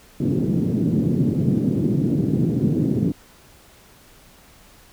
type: band-pass noise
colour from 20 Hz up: pink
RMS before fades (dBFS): -20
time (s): 0.2-3.12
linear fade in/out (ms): 5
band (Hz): 130 to 320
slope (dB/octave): 24
effects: pink hiss -50 dBFS RMS until 4.92 s